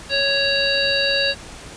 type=harmonic tone with a mistuned harmonic; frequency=554.4 Hz; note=C#5; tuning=in tune; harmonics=1 / 3 / 5 / 7 / 8; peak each=-23 / -23 / -23 / -23 / -23 dBFS; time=0.09-1.35 s; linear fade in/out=50 ms; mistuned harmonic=8; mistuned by=+63 cents; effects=pink hiss -38 dBFS RMS until 1.76 s + resampled to 22050 Hz